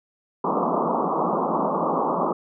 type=band-pass noise; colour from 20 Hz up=white; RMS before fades=-23 dBFS; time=0.44-2.33 s; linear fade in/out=5 ms; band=160 to 1200 Hz; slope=96 dB/octave; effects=none